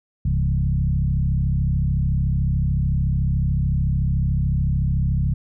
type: tone with frequency modulation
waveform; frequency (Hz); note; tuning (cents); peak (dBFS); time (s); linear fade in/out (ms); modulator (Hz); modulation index
sine; 102.3; G#2; -26; -17; 0.25-5.34; 5; 33.7; 1.8
effects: none